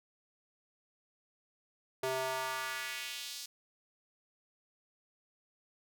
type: tone with high-pass filter sweep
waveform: square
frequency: 130.81 Hz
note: C3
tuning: in tune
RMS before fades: -38 dBFS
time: 2.03-3.46 s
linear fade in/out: 5 ms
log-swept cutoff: 460 to 5000 Hz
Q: 1.6
effects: none